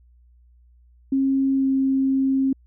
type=tone with pitch glide; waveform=sine; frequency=270 to 267.8 Hz; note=C#4 to C4; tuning=-45 to +40 cents; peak=-17 dBFS; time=1.12-2.53 s; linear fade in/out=5 ms; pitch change=-15 cents; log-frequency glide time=1.56-1.65 s; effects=added 60 Hz sine -51 dBFS peak until 2.66 s